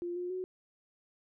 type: tone with pitch steps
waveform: sine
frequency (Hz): 348.8 / 356.5 / 369.7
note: F4 / F4 / F#4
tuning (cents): -2 / +36 / -1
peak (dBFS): -34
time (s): 0.02-0.44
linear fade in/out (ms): 0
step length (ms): 140
effects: none